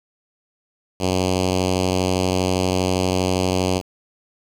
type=tone with notch filter; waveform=5% pulse; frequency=92.5 Hz; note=F#2; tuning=in tune; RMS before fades=-20 dBFS; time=0.99-3.82 s; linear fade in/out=50 ms; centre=1400 Hz; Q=0.58; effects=low-pass 8000 Hz 12 dB/octave + 7-bit